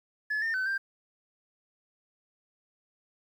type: tone with pitch steps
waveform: sine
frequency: 1714 / 1812 / 1521 / 1581 Hz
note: A6 / A#6 / F#6 / G6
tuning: -46 / -50 / +47 / +14 cents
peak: -25 dBFS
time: 0.3-0.78 s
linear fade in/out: 10 ms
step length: 120 ms
effects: tanh soft clip ceiling -26 dBFS + 10-bit